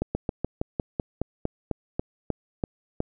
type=slowing click train; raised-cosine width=2 ms; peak=-12 dBFS; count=14; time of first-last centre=0.02-3.004 s; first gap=130 ms; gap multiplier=1.09; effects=none